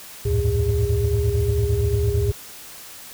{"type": "tone cluster", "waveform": "sine", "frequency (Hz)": [69.4, 83, 103.1, 111.9, 407.2], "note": ["C#2", "E2", "G#2", "A2", "G#4"], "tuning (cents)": [3, 12, -12, 30, -34], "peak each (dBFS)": -23, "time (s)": [0.25, 2.32], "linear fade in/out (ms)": 10, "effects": ["tanh soft clip ceiling -10 dBFS", "white hiss -40 dBFS RMS until 3.13 s"]}